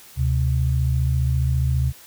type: tone pair together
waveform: sine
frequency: 73.9 / 128.65 Hz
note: D2 / C3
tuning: +11 / -29 cents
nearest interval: minor seventh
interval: 960 cents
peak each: -20 / -20 dBFS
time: 0.16-1.93 s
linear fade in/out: 50 ms
effects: white hiss -46 dBFS RMS until 2.06 s